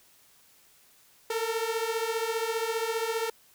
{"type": "beating tone pair", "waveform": "sawtooth", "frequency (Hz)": [445, 460], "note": ["A4", "A#4"], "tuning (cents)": [20, -23], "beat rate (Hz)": 15, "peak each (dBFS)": -27, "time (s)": [1.3, 3.3], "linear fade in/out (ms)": 5, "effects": ["white hiss -60 dBFS RMS until 3.54 s"]}